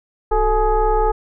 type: tone with frequency modulation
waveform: sine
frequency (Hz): 440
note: A4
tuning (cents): 0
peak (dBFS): -13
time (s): 0.31-1.12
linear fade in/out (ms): 10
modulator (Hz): 408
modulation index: 1.4
effects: none